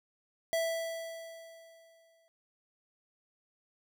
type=tone with exponential decay; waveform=square; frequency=659.3 Hz; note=E5; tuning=in tune; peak=-28 dBFS; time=0.53-2.28 s; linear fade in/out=0 ms; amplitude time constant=380 ms; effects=none